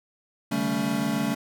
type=tone cluster; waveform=square; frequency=138.4 / 152.4 / 195.3 / 222.5 / 281.8 Hz; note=C#3 / D#3 / G3 / A3 / C#4; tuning=-2 / -36 / -6 / +20 / +29 cents; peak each=-37 / -37 / -31 / -28 / -30 dBFS; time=0.51-1.35 s; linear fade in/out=10 ms; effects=none